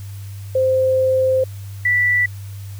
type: tone pair in turn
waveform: sine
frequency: 521 / 1967 Hz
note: C5 / B6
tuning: -7 / -7 cents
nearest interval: octave + major seventh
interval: 2300 cents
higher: second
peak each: -13 dBFS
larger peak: neither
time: 0.55-1.44 / 1.85-2.26 s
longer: first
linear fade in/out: 5 ms
effects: added 99 Hz sine -29 dBFS peak until 2.79 s + white hiss -46 dBFS RMS until 2.79 s